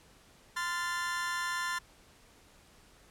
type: chord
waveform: 40% pulse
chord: F major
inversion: second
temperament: equal with one note detuned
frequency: 1032.1 / 1396.9 / 1760 Hz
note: C6 / F6 / A6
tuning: -24 / 0 / 0 cents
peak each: -35 / -38 / -35 dBFS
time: 0.56-1.79 s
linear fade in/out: 10 ms
effects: pink hiss -60 dBFS RMS until 3.1 s + low-pass 11000 Hz 12 dB/octave